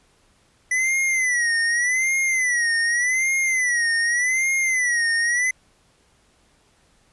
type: tone with vibrato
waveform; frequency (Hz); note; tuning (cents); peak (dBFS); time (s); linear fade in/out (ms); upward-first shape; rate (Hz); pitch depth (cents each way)
square; 1981; B6; +5; -19; 0.71-5.51; 5; sine; 0.85; 130
effects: pink hiss -60 dBFS RMS until 7.12 s + resampled to 24000 Hz